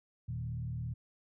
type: tone with frequency modulation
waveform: sine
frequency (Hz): 119.6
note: A#2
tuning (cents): +45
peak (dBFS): -35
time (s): 0.28-0.94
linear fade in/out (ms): 10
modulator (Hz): 37.7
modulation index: 0.91
effects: none